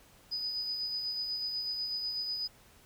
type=tone with tremolo; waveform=triangle; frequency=4978 Hz; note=D#8; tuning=in tune; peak=-28 dBFS; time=0.31-2.48 s; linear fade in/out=20 ms; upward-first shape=sine; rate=8.1 Hz; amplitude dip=45%; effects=tanh soft clip ceiling -30 dBFS + pink hiss -60 dBFS RMS until 2.85 s